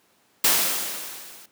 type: noise with level ramp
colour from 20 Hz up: white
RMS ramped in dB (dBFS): -17 to -47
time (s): 0.44-1.46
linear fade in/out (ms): 5
effects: pink hiss -62 dBFS RMS until 1.51 s + high-pass 200 Hz 12 dB/octave